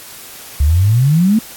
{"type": "exponential sweep", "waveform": "sine", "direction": "up", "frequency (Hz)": [67.6, 229.8], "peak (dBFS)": -8, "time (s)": [0.6, 1.39], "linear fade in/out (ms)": 5, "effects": ["white hiss -34 dBFS RMS until 1.56 s", "AAC 64 kbps"]}